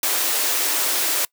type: high-pass noise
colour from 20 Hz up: white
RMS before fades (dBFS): -21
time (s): 0.03-1.25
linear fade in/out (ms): 2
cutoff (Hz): 280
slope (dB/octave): 96
effects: noise-tail reverb RT60 0.1 s tail -24 dB re dry